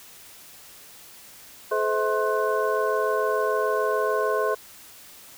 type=tone cluster; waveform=sine; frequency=428.2 / 515 / 645 / 1062 / 1496 Hz; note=A4 / C5 / E5 / C6 / F#6; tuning=-47 / -28 / -38 / +25 / +19 cents; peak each=-25 / -28 / -28 / -27 / -32 dBFS; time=1.71-4.55 s; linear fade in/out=10 ms; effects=white hiss -47 dBFS RMS until 5.37 s